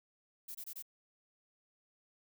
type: noise bursts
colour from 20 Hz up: violet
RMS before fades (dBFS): -45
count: 4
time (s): 0.48-0.825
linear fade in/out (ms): 10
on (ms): 69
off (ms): 23
effects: none